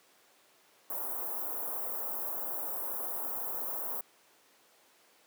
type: band-stop noise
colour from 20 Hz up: white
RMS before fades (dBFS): -36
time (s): 0.9-4.01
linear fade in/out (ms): 2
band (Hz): 1100 to 13000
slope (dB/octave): 24
effects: pink hiss -63 dBFS RMS until 5.26 s + high-pass 400 Hz 12 dB/octave